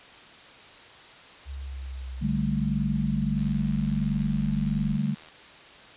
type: linear sweep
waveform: sine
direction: down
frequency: 69.3 to 42.82 Hz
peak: -33 dBFS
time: 1.45-4.99 s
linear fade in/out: 50 ms
type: chord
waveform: sine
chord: D suspended fourth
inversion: none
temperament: equal with one note detuned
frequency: 146.83 / 196 / 217.5 Hz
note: D3 / G3 / A3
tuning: 0 / 0 / -20 cents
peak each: -28 dBFS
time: 2.21-5.15 s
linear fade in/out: 20 ms
type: click train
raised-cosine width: 0.2 ms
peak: -32 dBFS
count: 151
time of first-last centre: 3.38-5.286 s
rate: 78.7 Hz
effects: white hiss -48 dBFS RMS until 5.96 s + resampled to 8000 Hz